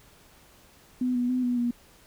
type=tone with pitch steps; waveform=sine; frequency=251.2 / 244.8 / 253.1 / 245.3 / 240 Hz; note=B3 / B3 / B3 / B3 / B3; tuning=+30 / -15 / +43 / -12 / -49 cents; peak=-23 dBFS; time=1.01-1.71 s; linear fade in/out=5 ms; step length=140 ms; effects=pink hiss -56 dBFS RMS until 2.06 s